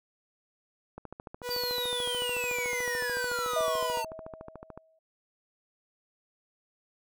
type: click train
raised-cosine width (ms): 1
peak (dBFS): -27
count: 53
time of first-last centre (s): 0.98-4.776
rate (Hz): 13.7
type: tone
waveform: sawtooth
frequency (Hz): 490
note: B4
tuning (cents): -14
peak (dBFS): -29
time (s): 1.42-4.04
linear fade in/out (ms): 50
type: exponential sweep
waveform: square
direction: down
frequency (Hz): 4725 to 890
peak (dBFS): -32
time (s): 1.5-4.05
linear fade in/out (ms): 10
type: tone with exponential decay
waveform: sine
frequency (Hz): 642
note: E5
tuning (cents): -46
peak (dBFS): -25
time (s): 3.56-4.99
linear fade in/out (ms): 5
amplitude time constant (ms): 310
effects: none